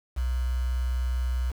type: tone with quantisation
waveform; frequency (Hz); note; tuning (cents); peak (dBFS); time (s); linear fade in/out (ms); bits
sine; 62.4; B1; +19; -24; 0.16-1.52; 20; 7
effects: none